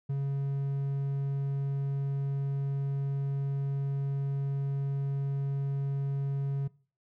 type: tone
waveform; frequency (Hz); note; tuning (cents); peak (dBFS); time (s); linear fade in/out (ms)
triangle; 138.59; C#3; 0; -26; 0.09-6.68; 10
effects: noise-tail reverb RT60 0.4 s tail -21 dB re dry